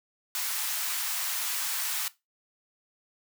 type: high-pass noise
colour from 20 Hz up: white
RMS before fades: -31 dBFS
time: 0.35-2.08 s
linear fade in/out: 0 ms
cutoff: 830 Hz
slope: 24 dB/octave
effects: noise-tail reverb RT60 0.2 s tail -17 dB re dry